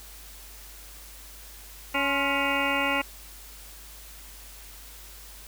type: harmonic tone with a mistuned harmonic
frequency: 279.5 Hz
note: C#4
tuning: 14 cents sharp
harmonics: 1 / 2 / 3 / 4 / 5 / 7 / 8 / 9 / 10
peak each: -32 / -32 / -32 / -32 / -32 / -32 / -32 / -32 / -32 dBFS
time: 1.94-3.02 s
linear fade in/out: 10 ms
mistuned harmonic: 4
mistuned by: -76 cents
effects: added 50 Hz sine -47 dBFS peak until 5.47 s + white hiss -47 dBFS RMS until 5.47 s